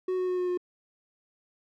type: tone with pitch steps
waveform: triangle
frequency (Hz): 370 / 367 / 364.1 / 361.1 / 358.2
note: F#4 / F#4 / F#4 / F#4 / F4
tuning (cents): 0 / -14 / -28 / -42 / +44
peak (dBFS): -24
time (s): 0.08-0.575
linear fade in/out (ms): 5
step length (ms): 99
effects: none